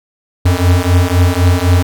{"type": "beating tone pair", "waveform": "square", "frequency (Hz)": [87.31, 91.21], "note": ["F2", "F#2"], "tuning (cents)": [0, -24], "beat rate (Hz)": 3.9, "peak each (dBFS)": -12, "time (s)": [0.45, 1.83], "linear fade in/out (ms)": 10, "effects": []}